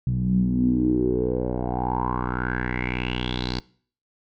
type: tone with low-pass filter sweep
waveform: 10% pulse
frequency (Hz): 61.74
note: B1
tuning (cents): 0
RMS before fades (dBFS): -24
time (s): 0.07-3.6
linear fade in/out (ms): 0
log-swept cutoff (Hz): 140 to 4600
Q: 7
effects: noise-tail reverb RT60 0.5 s tail -23 dB re dry